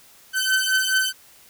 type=beating tone pair; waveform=sawtooth; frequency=1528 / 1532.7 Hz; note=G6 / G6; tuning=-45 / -39 cents; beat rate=4.7 Hz; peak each=-18 dBFS; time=0.33-1.13 s; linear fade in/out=50 ms; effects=white hiss -51 dBFS RMS until 1.49 s